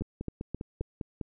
two click trains, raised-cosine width 3 ms, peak -20 / -22 dBFS, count 4 / 7, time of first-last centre 0.02-0.809 / 0.01-1.212 s, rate 3.8 / 4.99 Hz, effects none

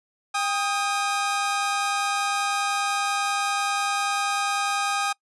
sawtooth tone pair together, 800.6 / 1246 Hz, G5 / D#6, +36 / +2 cents, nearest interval minor sixth, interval 766 cents, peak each -22 dBFS, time 0.34-5.13 s, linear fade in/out 10 ms, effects noise-tail reverb RT60 0.1 s tail -25 dB re dry + resampled to 24000 Hz

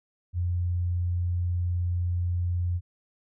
sine tone, 88.1 Hz, F2, 16 cents sharp, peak -24 dBFS, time 0.33-2.81 s, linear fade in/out 50 ms, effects none

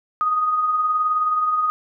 sine tone with tremolo, 1244.5 Hz, D#6, in tune, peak -15 dBFS, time 0.21-1.7 s, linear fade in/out 0 ms, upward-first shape triangle, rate 19 Hz, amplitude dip 45%, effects none

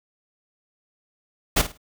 pink noise with echo, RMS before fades -18 dBFS, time 1.56-1.62 s, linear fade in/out 10 ms, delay 52 ms, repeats 3, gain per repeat -12 dB, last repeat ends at 1.776 s, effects none

